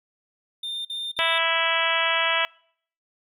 triangle tone bursts, 3613 Hz, A7, 45 cents sharp, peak -27 dBFS, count 3, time 0.63-1.384 s, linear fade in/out 5 ms, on 220 ms, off 47 ms
harmonic tone, 329.6 Hz, E4, in tune, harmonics 2 / 3 / 4 / 5 / 6 / 7 / 8 / 9 / 10, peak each -29 / -29 / -29 / -29 / -29 / -29 / -29 / -29 / -29 dBFS, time 1.19-2.45 s, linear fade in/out 0 ms
effects noise-tail reverb RT60 0.6 s tail -25 dB re dry

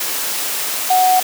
sine tone in noise, 740 Hz, F#5, in tune, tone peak -10 dBFS, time 0.9-1.2 s, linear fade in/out 5 ms, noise white, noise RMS -21 dBFS, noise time 0-1.23 s, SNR +8 dB, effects high-pass 300 Hz 12 dB/octave

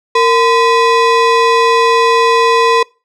square ring-modulated tone, 740 Hz, F#5, in tune, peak -5 dBFS, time 0.15-2.83 s, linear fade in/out 5 ms, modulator 278 Hz, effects noise-tail reverb RT60 0.3 s tail -25 dB re dry + low-pass 5000 Hz 12 dB/octave

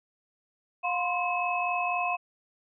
sine tone cluster, 712 / 1009 / 1053 / 2578 Hz, F5 / B5 / C6 / E7, +33 / +37 / +11 / -39 cents, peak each -29 / -38 / -32 / -31 dBFS, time 0.83-2.17 s, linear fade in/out 20 ms, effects none

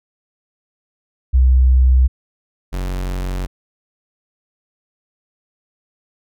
sine / 45% pulse tone pair in turn, 63.9 / 45.92 Hz, C2 / F#1, -40 / -12 cents, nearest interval tritone, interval 572 cents, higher first, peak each -8 / -20 dBFS, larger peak first, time 1.33-2.08 / 2.72-3.47 s, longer neither, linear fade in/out 20 ms, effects none

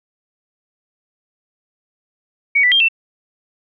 sine tone with pitch steps, 2243 / 1976 / 3197 / 2680 Hz, C#7 / B6 / G7 / E7, +20 / 0 / +33 / +28 cents, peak -10 dBFS, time 2.55-2.886 s, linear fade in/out 10 ms, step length 84 ms, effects none

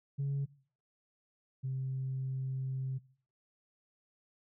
sine tone pair in turn, 139.5 / 131.97 Hz, C#3 / C3, +11 / +15 cents, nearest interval minor second, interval 96 cents, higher first, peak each -29 / -32 dBFS, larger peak first, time 0.18-0.46 / 1.63-2.99 s, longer second, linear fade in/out 20 ms, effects noise-tail reverb RT60 0.5 s tail -21 dB re dry + tanh soft clip ceiling -29 dBFS

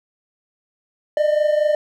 triangle tone pair together, 597.9 / 622.3 Hz, D5 / D#5, +31 / 0 cents, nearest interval minor second, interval 69 cents, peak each -14 / -19 dBFS, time 1.17-1.75 s, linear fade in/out 2 ms, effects none

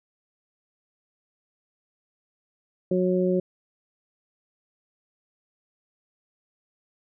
harmonic tone, 182.9 Hz, F#3, 20 cents flat, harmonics 1 / 2 / 3, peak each -24 / -23 / -27 dBFS, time 2.91-3.4 s, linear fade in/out 5 ms, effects none

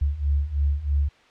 sine beating tone pair, 69.7 / 72.8 Hz, C#2 / D2, +10 / -15 cents, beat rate 3.1 Hz, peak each -25 / -22 dBFS, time 0.01-1.09 s, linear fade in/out 10 ms, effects white hiss -55 dBFS RMS until 1.3 s + low-pass 3000 Hz 12 dB/octave

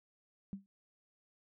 sine tone with exponential decay, 196 Hz, G3, in tune, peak -35 dBFS, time 0.53-0.66 s, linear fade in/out 0 ms, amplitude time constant 28 ms, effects none

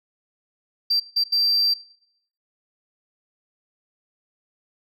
sine tone bursts at uneven times, 4699 Hz, D8, in tune, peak -15 dBFS, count 3, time 0.9-1 / 1.16-1.24 / 1.32-1.74 s, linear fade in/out 10 ms, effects noise-tail reverb RT60 0.7 s tail -21 dB re dry + tanh soft clip ceiling -15 dBFS

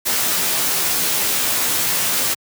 white noise with comb filter, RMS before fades -19 dBFS, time 0.05-2.35 s, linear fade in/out 20 ms, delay 14 ms, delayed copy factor -0.75, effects high-pass 100 Hz 12 dB/octave

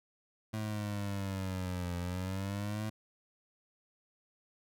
25% pulse exponential two-way sweep, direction down then up, 109.4 to 87.2 to 109.4 Hz, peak -31 dBFS, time 0.53-2.9 s, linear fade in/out 10 ms, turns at 1.97 s, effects none

